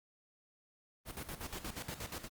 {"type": "noise with tremolo", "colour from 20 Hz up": "pink", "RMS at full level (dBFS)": -42, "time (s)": [1.05, 2.29], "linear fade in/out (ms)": 50, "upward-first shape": "square", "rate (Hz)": 8.4, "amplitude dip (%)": 70, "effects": ["Opus 32 kbps"]}